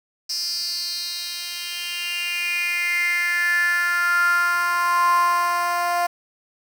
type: tone with high-pass filter sweep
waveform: 10% pulse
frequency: 349.2 Hz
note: F4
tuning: in tune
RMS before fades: -22 dBFS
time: 0.29-6.07 s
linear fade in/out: 10 ms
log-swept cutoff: 5200 to 760 Hz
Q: 7
effects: 7-bit